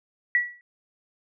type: tone with exponential decay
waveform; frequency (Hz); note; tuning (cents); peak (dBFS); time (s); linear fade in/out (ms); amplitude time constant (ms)
sine; 1941; B6; -31; -15; 0.35-0.61; 1; 55
effects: none